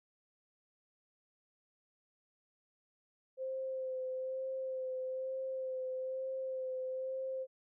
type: tone with vibrato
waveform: sine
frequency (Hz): 521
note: C5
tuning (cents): -7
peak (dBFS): -36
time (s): 3.37-7.47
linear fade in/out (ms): 50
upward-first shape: sine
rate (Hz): 1.1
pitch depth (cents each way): 19
effects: none